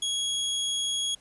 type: tone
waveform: sawtooth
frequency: 3322 Hz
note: G#7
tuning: in tune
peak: -23 dBFS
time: 0.02-1.15 s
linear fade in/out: 5 ms
effects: pink hiss -59 dBFS RMS until 1.2 s + resampled to 24000 Hz